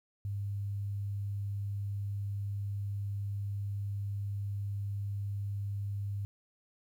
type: tone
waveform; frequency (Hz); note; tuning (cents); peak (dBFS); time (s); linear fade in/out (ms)
sine; 100.6; G2; +45; -33; 0.25-6.25; 0
effects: 11-bit